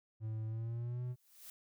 triangle tone with pitch glide, 110 to 124.19 Hz, A2 to B2, 0 to +10 cents, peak -35 dBFS, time 0.2-1.16 s, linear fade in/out 50 ms, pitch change +210 cents, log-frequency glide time 0.47-1.03 s
blue noise with exponential growth, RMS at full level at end -49 dBFS, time 1.04-1.5 s, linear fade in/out 2 ms, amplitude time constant 100 ms
effects none

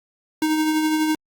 square tone with tremolo, 311.1 Hz, D#4, in tune, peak -17 dBFS, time 0.42-1.15 s, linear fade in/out 2 ms, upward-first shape triangle, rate 12 Hz, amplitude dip 40%, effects Opus 48 kbps

